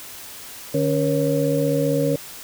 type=tone cluster; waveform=sine; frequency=150.6 / 278.9 / 474.5 / 550 Hz; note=D3 / C#4 / A#4 / C#5; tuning=+44 / +11 / +31 / -14 cents; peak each=-23 dBFS; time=0.74-2.16 s; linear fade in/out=5 ms; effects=white hiss -38 dBFS RMS until 2.43 s